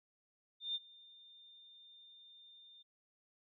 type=tone with ADSR envelope; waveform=sine; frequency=3611 Hz; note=A7; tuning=44 cents sharp; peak=-34 dBFS; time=0.6-2.83 s; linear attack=150 ms; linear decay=35 ms; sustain=-23 dB; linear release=16 ms; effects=none